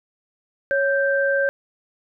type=tone pair together; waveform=sine; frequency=554.4 / 1568.1 Hz; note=C#5 / G6; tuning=0 / 0 cents; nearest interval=octave + tritone; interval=1800 cents; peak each=-19 / -21 dBFS; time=0.71-1.49 s; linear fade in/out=0 ms; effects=none